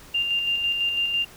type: tone with tremolo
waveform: sine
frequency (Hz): 2794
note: F7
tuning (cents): 0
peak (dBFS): -20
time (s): 0.14-1.25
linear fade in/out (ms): 10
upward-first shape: square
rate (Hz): 6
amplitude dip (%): 35
effects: pink hiss -47 dBFS RMS until 1.36 s